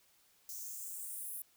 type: noise with high-pass filter sweep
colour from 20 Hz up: violet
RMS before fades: -44 dBFS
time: 0.49-1.42 s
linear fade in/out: 2 ms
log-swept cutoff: 5800 to 11000 Hz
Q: 3.5
effects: white hiss -69 dBFS RMS until 1.56 s

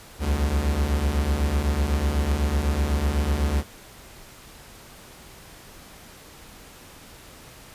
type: beating tone pair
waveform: 45% pulse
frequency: 65.41 / 73.41 Hz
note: C2 / D2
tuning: 0 / 0 cents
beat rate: 8 Hz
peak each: -26 / -22 dBFS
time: 0.19-3.64 s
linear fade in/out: 50 ms
effects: pink hiss -46 dBFS RMS until 7.74 s + resampled to 32000 Hz

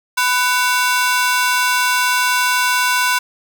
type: ring-modulated tone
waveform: sawtooth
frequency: 1244.5 Hz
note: D#6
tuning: in tune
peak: -7 dBFS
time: 0.17-3.19 s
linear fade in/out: 10 ms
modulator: 248 Hz
effects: none

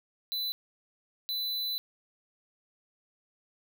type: tone bursts at uneven times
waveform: square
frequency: 4000 Hz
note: B7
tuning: 21 cents sharp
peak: -31 dBFS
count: 2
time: 0.32-0.52 / 1.29-1.78 s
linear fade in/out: 0 ms
effects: none

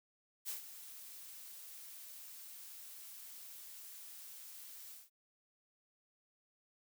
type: noise with ADSR envelope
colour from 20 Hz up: blue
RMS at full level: -40 dBFS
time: 0.45-5.1 s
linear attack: 38 ms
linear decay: 120 ms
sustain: -12 dB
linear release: 170 ms
effects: none

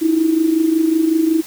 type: tone with amplitude modulation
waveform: sine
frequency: 321.9 Hz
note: E4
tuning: 41 cents flat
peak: -9 dBFS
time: 0.01-1.42 s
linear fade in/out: 20 ms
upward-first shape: sine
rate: 25.4 Hz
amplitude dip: 65%
effects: white hiss -36 dBFS RMS until 1.46 s

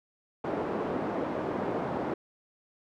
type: band-pass noise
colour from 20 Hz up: pink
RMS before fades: -32 dBFS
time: 0.44-2.14 s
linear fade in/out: 5 ms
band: 260 to 790 Hz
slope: 12 dB/octave
effects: none

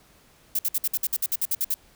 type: noise bursts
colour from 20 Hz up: violet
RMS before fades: -24 dBFS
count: 13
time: 0.55-1.742 s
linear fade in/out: 5 ms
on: 40 ms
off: 56 ms
effects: pink hiss -57 dBFS RMS until 1.95 s

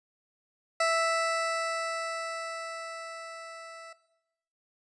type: tone with level ramp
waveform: 20% pulse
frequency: 659.3 Hz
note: E5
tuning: in tune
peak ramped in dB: -18 to -39 dBFS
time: 0.8-3.93 s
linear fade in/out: 5 ms
effects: noise-tail reverb RT60 0.9 s tail -18 dB re dry + resampled to 22050 Hz

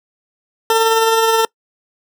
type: tone with tremolo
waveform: 20% pulse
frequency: 449.8 Hz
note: A4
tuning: 38 cents sharp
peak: -5 dBFS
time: 0.7-1.45 s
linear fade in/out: 2 ms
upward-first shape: sine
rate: 19 Hz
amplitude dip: 30%
effects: noise-tail reverb RT60 0.1 s tail -25 dB re dry

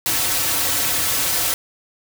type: noise with comb filter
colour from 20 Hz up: white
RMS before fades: -20 dBFS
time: 0.06-1.54 s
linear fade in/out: 0 ms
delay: 4.9 ms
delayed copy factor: -0.7
effects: none

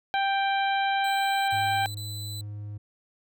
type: harmonic tone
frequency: 786 Hz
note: G5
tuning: 4 cents sharp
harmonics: 1 / 2 / 3 / 4 / 5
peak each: -24 / -30 / -34 / -36 / -38 dBFS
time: 0.14-1.86 s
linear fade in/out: 0 ms
type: tone bursts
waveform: sawtooth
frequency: 3998 Hz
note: B7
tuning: 20 cents sharp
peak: -34 dBFS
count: 3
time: 1.04-2.41 s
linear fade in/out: 2 ms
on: 440 ms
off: 25 ms
type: tone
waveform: triangle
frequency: 103.83 Hz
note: G#2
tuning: in tune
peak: -32 dBFS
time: 1.52-2.78 s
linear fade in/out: 10 ms
effects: none

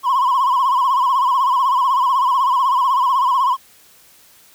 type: tone with vibrato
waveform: triangle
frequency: 1034 Hz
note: C6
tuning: 21 cents flat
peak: -10 dBFS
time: 0.03-3.57 s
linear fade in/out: 50 ms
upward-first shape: sine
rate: 16 Hz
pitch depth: 110 cents each way
effects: tanh soft clip ceiling -8 dBFS + white hiss -49 dBFS RMS until 4.54 s

